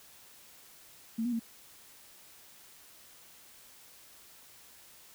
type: tone with pitch steps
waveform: sine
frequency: 225.7 / 242.8 / 229 Hz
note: A3 / B3 / A#3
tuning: +44 / -29 / -31 cents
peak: -29 dBFS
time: 1.18-1.396 s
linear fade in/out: 10 ms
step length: 72 ms
effects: white hiss -56 dBFS RMS until 5.14 s